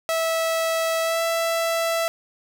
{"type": "tone with pitch glide", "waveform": "sawtooth", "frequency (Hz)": [653, 663.3], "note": ["E5", "E5"], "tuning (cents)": [-17, 11], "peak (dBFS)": -17, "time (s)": [0.09, 2.08], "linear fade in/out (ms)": 0, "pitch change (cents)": 28, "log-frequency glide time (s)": [1.02, 1.22], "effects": []}